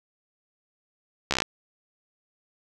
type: slowing click train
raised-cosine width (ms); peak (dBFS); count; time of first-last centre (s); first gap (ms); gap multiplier
0.2; -6; 8; 1.31-1.421; 14; 1.04
effects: none